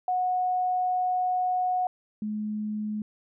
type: tone pair in turn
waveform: sine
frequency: 732 / 212.3 Hz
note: F#5 / G#3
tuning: -19 / +38 cents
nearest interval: octave + major sixth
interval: 2143 cents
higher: first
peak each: -23 / -28 dBFS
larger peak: first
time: 0.08-1.87 / 2.22-3.02 s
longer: first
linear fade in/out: 2 ms
effects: none